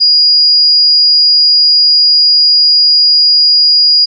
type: tone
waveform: sine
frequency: 4874 Hz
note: D#8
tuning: 37 cents flat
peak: -4 dBFS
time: 0-4.06 s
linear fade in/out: 20 ms
effects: none